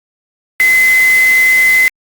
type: tone in noise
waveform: sine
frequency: 2042 Hz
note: C7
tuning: 43 cents flat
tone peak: -6 dBFS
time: 0.6-1.88 s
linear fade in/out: 0 ms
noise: white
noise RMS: -22 dBFS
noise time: 0.6-1.88 s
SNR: +13 dB
effects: Opus 48 kbps